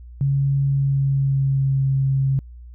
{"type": "tone with pitch glide", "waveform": "sine", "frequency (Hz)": [138.59, 135.35], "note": ["C#3", "C#3"], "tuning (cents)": [0, -41], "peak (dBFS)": -16, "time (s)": [0.21, 2.39], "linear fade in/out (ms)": 0, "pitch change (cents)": -41, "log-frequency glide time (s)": [0.67, 1.87], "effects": ["added 60 Hz sine -37 dBFS peak until 2.74 s"]}